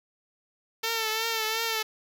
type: tone with vibrato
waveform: 5% pulse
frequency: 446.6 Hz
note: A4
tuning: 26 cents sharp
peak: -15 dBFS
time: 0.83-1.83 s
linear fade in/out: 10 ms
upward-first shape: triangle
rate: 2.8 Hz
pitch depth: 54 cents each way
effects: none